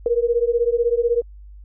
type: beating tone pair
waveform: sine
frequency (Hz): 465.8 / 481.8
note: A#4 / B4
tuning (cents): -1 / -43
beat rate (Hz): 16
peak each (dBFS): -19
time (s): 0.06-1.22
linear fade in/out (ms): 2
effects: added 50 Hz sine -38 dBFS peak until 1.64 s